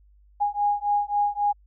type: beating tone pair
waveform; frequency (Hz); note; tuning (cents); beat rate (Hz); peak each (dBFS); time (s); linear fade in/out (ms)
sine; 820 / 823.7; G#5 / G#5; -22 / -14; 3.7; -24; 0.4-1.53; 20
effects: added 50 Hz sine -53 dBFS peak until 1.66 s